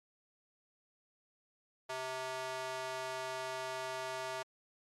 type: tone with high-pass filter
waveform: square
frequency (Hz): 130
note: C3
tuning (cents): -11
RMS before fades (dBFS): -40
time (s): 1.89-4.43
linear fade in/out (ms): 10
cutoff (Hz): 680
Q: 1.4
effects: low-pass 9000 Hz 12 dB/octave + MP3 96 kbps